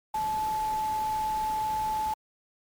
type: tone in noise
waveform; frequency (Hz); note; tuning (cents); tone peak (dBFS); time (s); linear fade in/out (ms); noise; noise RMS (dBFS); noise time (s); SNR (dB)
sine; 866; A5; -28; -26; 0.14-2.14; 5; pink; -42; 0.14-2.14; +13
effects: MP3 96 kbps